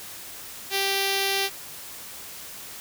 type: tone with notch filter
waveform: 5% pulse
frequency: 392 Hz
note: G4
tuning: in tune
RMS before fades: -25 dBFS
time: 0.7-1.5 s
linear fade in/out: 50 ms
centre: 1300 Hz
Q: 1.6
effects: white hiss -40 dBFS RMS until 2.8 s